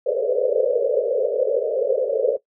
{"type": "band-pass noise", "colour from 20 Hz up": "white", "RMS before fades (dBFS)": -20, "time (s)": [0.06, 2.37], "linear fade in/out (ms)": 10, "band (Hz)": [430, 580], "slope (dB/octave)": 96, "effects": ["noise-tail reverb RT60 0.1 s tail -17 dB re dry"]}